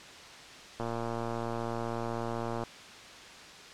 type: click train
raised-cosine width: 1 ms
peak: -21 dBFS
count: 214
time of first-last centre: 0.8-2.636 s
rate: 116 Hz
effects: white hiss -48 dBFS RMS until 3.73 s + low-pass 5000 Hz 12 dB/octave